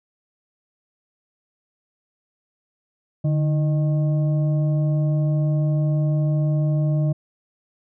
sine tone with frequency modulation, 149 Hz, D3, 25 cents sharp, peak -17 dBFS, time 3.24-7.13 s, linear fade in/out 10 ms, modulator 468 Hz, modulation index 0.39, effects none

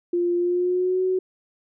sine tone with pitch glide, 349.2 to 372.1 Hz, F4 to F#4, 0 to +10 cents, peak -19 dBFS, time 0.13-1.19 s, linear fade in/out 5 ms, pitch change +110 cents, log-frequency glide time 0.37-1.02 s, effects none

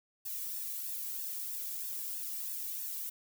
violet noise with flanger, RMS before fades -39 dBFS, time 0.25-3.1 s, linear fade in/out 10 ms, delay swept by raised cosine 1.1 to 1.79 ms, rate 3.1 Hz, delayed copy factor +0.85, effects none

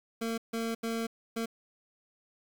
25% pulse tone bursts at uneven times, 227.9 Hz, A#3, 39 cents flat, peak -27 dBFS, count 4, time 0.21-0.38 / 0.53-0.75 / 0.83-1.07 / 1.36-1.46 s, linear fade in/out 10 ms, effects 9-bit

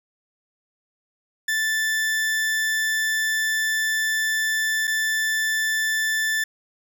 40% pulse tone with dropouts, 1760 Hz, A6, in tune, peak -20 dBFS, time 1.48-6.44 s, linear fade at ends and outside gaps 5 ms, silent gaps 4.872-4.876 s, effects none

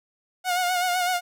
sawtooth tone with vibrato, 722 Hz, F#5, 43 cents flat, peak -18 dBFS, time 0.44-1.21 s, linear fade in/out 50 ms, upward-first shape sine, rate 7.9 Hz, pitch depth 45 cents each way, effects none

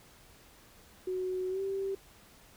sine tone with pitch glide, 370 to 389.5 Hz, F#4 to G4, 0 to -11 cents, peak -31 dBFS, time 1.07-1.95 s, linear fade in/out 5 ms, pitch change +89 cents, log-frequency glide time 1.49-1.61 s, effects pink hiss -58 dBFS RMS until 2.56 s

